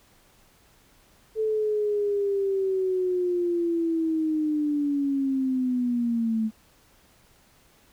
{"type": "linear sweep", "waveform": "sine", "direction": "down", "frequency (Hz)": [440, 216.9], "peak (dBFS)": -22, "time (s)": [1.35, 6.51], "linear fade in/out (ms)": 50, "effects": ["pink hiss -59 dBFS RMS until 7.92 s"]}